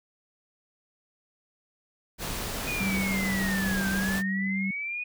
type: noise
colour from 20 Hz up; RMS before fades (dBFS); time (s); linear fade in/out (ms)
pink; -33; 2.18-4.23; 50
type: linear two-way sweep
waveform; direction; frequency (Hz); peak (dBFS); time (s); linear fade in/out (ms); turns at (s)
sine; down then up; 2489 to 1540 to 2489; -30; 2.67-5.04; 10; 3.89
type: tone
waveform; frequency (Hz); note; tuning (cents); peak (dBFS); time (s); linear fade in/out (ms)
sine; 193; G3; -27; -27; 2.8-4.71; 5
effects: none